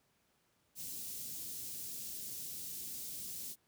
white band-stop noise, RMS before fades -44 dBFS, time 0.75-3.56 s, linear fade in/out 50 ms, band 280 to 5100 Hz, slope 12 dB/octave, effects pink hiss -75 dBFS RMS until 3.67 s + high-pass 80 Hz 12 dB/octave

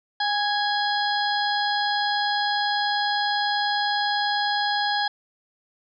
harmonic tone with a mistuned harmonic, 830 Hz, G#5, 1 cent flat, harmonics 1 / 2 / 4 / 5 / 6, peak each -24 / -27 / -30 / -31 / -32 dBFS, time 0.2-5.08 s, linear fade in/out 5 ms, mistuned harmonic 1, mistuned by -18 cents, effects none

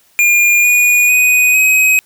square tone with pitch steps, 2414 / 2452 / 2490 / 2530 Hz, D7 / D#7 / D#7 / D#7, +47 / -26 / +1 / +28 cents, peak -8 dBFS, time 0.19-1.99 s, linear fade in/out 0 ms, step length 450 ms, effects white hiss -52 dBFS RMS until 2.05 s

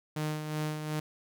sawtooth tone with tremolo, 153.2 Hz, D#3, 27 cents flat, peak -26 dBFS, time 0.16-1 s, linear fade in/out 5 ms, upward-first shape sine, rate 2.7 Hz, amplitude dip 50%, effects none

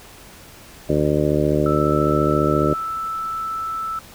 harmonic tone, 74.6 Hz, D2, 28 cents sharp, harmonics 1 / 2 / 3 / 4 / 5 / 6 / 7 / 8, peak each -28 / -22 / -27 / -22 / -22 / -26 / -27 / -24 dBFS, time 0.89-2.74 s, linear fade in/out 5 ms
sine tone, 1318.5 Hz, E6, in tune, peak -23 dBFS, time 1.66-3.99 s, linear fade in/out 2 ms
effects pink hiss -43 dBFS RMS until 4.14 s

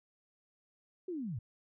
sine linear sweep, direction down, 381.7 to 96.2 Hz, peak -36 dBFS, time 1.08-1.39 s, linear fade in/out 5 ms, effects none

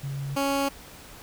sine / 15% pulse tone pair in turn, 138.6 / 277.2 Hz, C#3 / C#4, 0 / 0 cents, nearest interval octave, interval 1200 cents, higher second, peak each -29 / -17 dBFS, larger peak second, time 0.03-0.36 / 0.36-0.69 s, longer neither, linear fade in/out 10 ms, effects pink hiss -46 dBFS RMS until 1.22 s

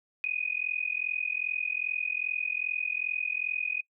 sine tone with amplitude modulation, 2487 Hz, D#7, 1 cent flat, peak -24 dBFS, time 0.24-3.81 s, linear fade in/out 0 ms, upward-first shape sine, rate 42.5 Hz, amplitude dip 100%, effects noise-tail reverb RT60 0.1 s tail -24 dB re dry

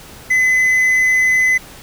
triangle tone, 2023 Hz, B6, 41 cents sharp, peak -9 dBFS, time 0.3-1.58 s, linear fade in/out 10 ms, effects pink hiss -38 dBFS RMS until 1.82 s

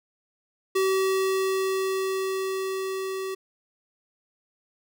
square tone with level ramp, 382.1 Hz, G4, 44 cents flat, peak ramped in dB -21 to -30 dBFS, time 0.75-3.35 s, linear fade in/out 10 ms, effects none

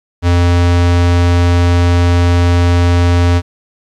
square tone, 87.31 Hz, F2, in tune, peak -8 dBFS, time 0.22-3.42 s, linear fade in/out 50 ms, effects low-pass 6000 Hz 12 dB/octave + 8-bit

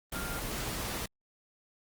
sine tone in noise, 1396.9 Hz, F6, in tune, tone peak -40 dBFS, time 0.14-0.39 s, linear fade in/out 5 ms, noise pink, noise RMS -36 dBFS, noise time 0.12-1.06 s, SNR -7 dB, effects Opus 24 kbps

